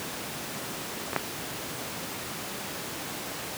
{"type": "clicks", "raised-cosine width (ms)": 0.5, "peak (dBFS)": [-14, -7], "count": 2, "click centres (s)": [1.132, 1.163], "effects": ["pink hiss -35 dBFS RMS until 3.57 s", "high-pass 150 Hz 12 dB/octave"]}